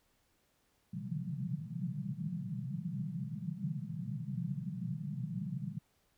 white band-pass noise, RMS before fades -39 dBFS, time 0.93-5.79 s, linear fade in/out 10 ms, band 120 to 200 Hz, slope 96 dB/octave, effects pink hiss -74 dBFS RMS until 6.17 s

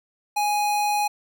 square tone, 830.6 Hz, G#5, in tune, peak -21 dBFS, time 0.36-1.08 s, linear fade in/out 10 ms, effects none

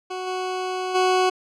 20% pulse tone with level steps, 370 Hz, F#4, in tune, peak -23 / -20 / -12 dBFS, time 0.1-1.3 s, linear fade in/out 10 ms, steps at 0.26 / 0.94 s, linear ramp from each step 20 ms, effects low-pass 6000 Hz 12 dB/octave

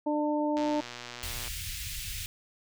harmonic tone, 298.7 Hz, D4, 29 cents sharp, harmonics 1 / 2 / 3, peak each -28 / -31 / -33 dBFS, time 0.06-0.81 s, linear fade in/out 10 ms
click train, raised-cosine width 0.2 ms, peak -23 dBFS, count 111, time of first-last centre 0.57-1.479 s, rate 121 Hz
pink band-stop noise, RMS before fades -37 dBFS, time 1.23-2.26 s, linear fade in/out 0 ms, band 110 to 2200 Hz, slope 24 dB/octave
effects none

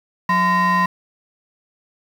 sine tone with frequency modulation, 1023 Hz, C6, 39 cents flat, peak -11 dBFS, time 0.29-0.86 s, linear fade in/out 5 ms, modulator 841 Hz, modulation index 0.9, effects tanh soft clip ceiling -13 dBFS + 7-bit

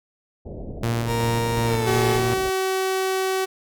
pink low-pass noise, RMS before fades -34 dBFS, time 0.45-2.5 s, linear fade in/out 10 ms, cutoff 660 Hz, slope 48 dB/octave
sawtooth tone with tremolo, 116.54 Hz, A#2, in tune, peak -17 dBFS, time 0.83-2.34 s, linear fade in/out 5 ms, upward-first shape square, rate 2.7 Hz, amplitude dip 25%
30% pulse tone with pitch glide, 466.2 to 430 Hz, A#4 to A4, 0 to -40 cents, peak -21 dBFS, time 1.06-2.21 s, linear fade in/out 50 ms, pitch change -140 cents, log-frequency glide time 1.65-1.92 s
sawtooth tone, 379.2 Hz, F#4, 43 cents sharp, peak -17 dBFS, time 1.86-3.46 s, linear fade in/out 20 ms
effects none

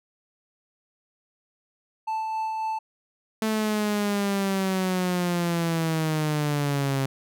triangle tone with tremolo, 880 Hz, A5, in tune, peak -23 dBFS, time 2.07-2.79 s, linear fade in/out 10 ms, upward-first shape sine, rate 3.7 Hz, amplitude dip 25%
sawtooth linear sweep, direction down, 220 to 134 Hz, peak -19 dBFS, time 3.42-7.06 s, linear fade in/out 2 ms
effects none

